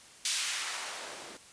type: noise with band-pass filter sweep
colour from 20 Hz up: blue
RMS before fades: -36 dBFS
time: 0.25-1.37 s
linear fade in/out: 2 ms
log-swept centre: 3700 to 280 Hz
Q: 0.89
effects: white hiss -54 dBFS RMS until 1.52 s + resampled to 22050 Hz